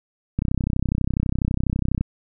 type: click train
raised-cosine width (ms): 5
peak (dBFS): -9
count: 53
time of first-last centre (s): 0.39-2.01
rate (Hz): 32.1
effects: none